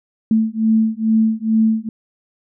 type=beating tone pair; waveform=sine; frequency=220 / 222.3 Hz; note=A3 / A3; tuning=0 / +18 cents; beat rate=2.3 Hz; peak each=-16 dBFS; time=0.31-1.89 s; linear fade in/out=2 ms; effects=none